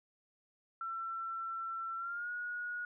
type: tone with pitch glide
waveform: sine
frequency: 1345 to 1449.9 Hz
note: E6 to F#6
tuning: +34 to -36 cents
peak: -37 dBFS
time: 0.81-2.85 s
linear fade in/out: 2 ms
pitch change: +130 cents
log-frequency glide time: 1.96-2.3 s
effects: none